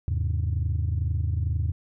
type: tone cluster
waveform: sine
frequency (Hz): 80.4 / 102.7 / 133.7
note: E2 / G#2 / C3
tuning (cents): -43 / -19 / +38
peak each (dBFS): -24 / -26 / -31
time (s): 0.08-1.72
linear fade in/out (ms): 0
effects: tanh soft clip ceiling -18 dBFS